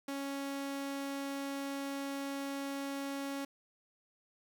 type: tone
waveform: sawtooth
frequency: 277.2 Hz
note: C#4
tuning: in tune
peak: -33 dBFS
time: 0.08-3.45 s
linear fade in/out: 5 ms
effects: 10-bit